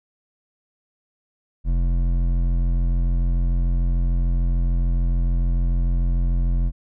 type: tone with hard clipping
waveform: sine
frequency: 43.4 Hz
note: F1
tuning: 10 cents flat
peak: -19 dBFS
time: 1.64-6.72 s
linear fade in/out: 50 ms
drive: 10 dB
effects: none